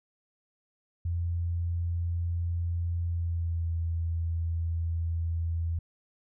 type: tone with pitch glide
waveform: sine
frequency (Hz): 85.6 to 83.26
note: F2 to E2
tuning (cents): -34 to +18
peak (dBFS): -27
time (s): 1.05-5.79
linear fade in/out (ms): 5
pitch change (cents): -48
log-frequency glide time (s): 3.03-3.71
effects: none